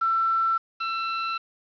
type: tone pair in turn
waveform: sine / sawtooth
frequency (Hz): 1340 / 1340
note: E6 / E6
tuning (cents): +28 / +28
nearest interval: unison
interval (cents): 0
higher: neither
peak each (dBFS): -20 / -22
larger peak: first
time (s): 0.01-0.58 / 0.8-1.38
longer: second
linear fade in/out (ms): 10
effects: resampled to 11025 Hz + 8-bit